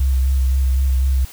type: tone with vibrato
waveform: sine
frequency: 65.7 Hz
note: C2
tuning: 8 cents sharp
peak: -13 dBFS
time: 0-1.25 s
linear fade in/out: 5 ms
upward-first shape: sine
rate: 3.9 Hz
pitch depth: 32 cents each way
effects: white hiss -40 dBFS RMS until 1.32 s